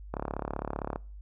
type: click train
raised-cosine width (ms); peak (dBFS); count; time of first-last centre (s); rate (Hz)
1; -18; 30; 0.14-0.959; 35.4
effects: noise-tail reverb RT60 0.4 s tail -24 dB re dry + added 50 Hz sine -42 dBFS peak until 1.21 s